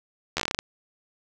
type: slowing click train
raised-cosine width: 0.2 ms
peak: -8 dBFS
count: 10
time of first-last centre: 0.37-0.589 s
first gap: 12 ms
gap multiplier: 1.17
effects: none